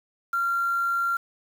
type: tone with quantisation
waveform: sine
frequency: 1380 Hz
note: F6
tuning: 21 cents flat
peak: -22 dBFS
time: 0.33-1.17 s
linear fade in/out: 5 ms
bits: 7
effects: none